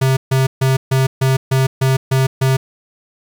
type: tone bursts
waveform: square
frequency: 132.4 Hz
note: C3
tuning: 21 cents sharp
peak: -12 dBFS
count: 9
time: 0.01-2.57 s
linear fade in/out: 10 ms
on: 160 ms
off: 140 ms
effects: 9-bit